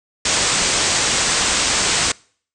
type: low-pass noise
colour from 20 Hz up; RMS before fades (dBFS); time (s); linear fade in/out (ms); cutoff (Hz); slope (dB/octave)
white; -18; 0.25-2.12; 5; 8600; 96
effects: noise-tail reverb RT60 0.5 s tail -25 dB re dry